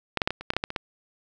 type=clicks; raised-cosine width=0.3 ms; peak=-8 / -6 / -6 / -12 / -21 / -6 / -22 / -6 / -10 / -17 / -11 dBFS; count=11; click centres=0.173 / 0.218 / 0.275 / 0.306 / 0.41 / 0.504 / 0.536 / 0.566 / 0.639 / 0.704 / 0.762 s; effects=none